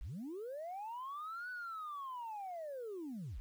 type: linear two-way sweep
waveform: sine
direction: up then down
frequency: 33.27 to 1502 to 33.27 Hz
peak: -40 dBFS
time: 0.01-3.4 s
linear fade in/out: 0 ms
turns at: 1.5 s
effects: tanh soft clip ceiling -39 dBFS + 11-bit